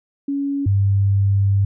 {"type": "tone pair in turn", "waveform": "sine", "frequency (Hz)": [280.2, 99.07], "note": ["C#4", "G2"], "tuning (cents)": [19, 19], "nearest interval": "octave + tritone", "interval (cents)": 1800, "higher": "first", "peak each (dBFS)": [-19, -13], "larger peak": "second", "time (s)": [[0.28, 0.66], [0.66, 1.65]], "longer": "second", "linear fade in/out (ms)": 5, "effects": []}